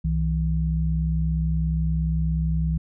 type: tone pair together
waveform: sine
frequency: 63.97 / 161 Hz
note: C2 / E3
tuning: -38 / -41 cents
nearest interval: octave + major third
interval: 1597 cents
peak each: -23 dBFS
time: 0.04-2.78 s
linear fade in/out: 10 ms
effects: none